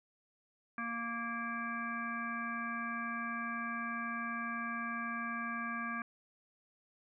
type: harmonic tone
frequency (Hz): 233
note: A#3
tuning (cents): -1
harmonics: 1 / 3 / 5 / 7 / 9 / 10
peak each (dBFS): -42 / -50 / -40 / -41 / -55 / -46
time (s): 0.78-6.02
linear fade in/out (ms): 2
effects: none